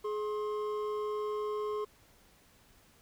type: tone pair together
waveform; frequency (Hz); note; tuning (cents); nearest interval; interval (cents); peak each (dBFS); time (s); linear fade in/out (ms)
triangle; 422.2 / 1064; G#4 / C6; +29 / +29; octave + major third; 1600; -31 / -38; 0.04-1.85; 10
effects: pink hiss -63 dBFS RMS until 3.01 s